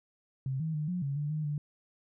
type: tone with pitch steps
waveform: sine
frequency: 133 / 159.6 / 151.4 / 179.3 / 139.4 / 147.2 / 153.9 / 147.4 Hz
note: C3 / D#3 / D#3 / F3 / C#3 / D3 / D#3 / D3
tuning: +29 / +44 / -47 / +46 / +10 / +4 / -19 / +7 cents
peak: -30 dBFS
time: 0.46-1.58 s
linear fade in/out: 2 ms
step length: 140 ms
effects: none